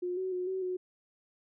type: tone with pitch steps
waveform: sine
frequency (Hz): 357.9 / 374.6 / 362.8 / 377.7 / 366.1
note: F4 / F#4 / F#4 / F#4 / F#4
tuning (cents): +42 / +21 / -34 / +36 / -18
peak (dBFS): -31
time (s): 0.02-0.77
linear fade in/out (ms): 10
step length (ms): 150
effects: none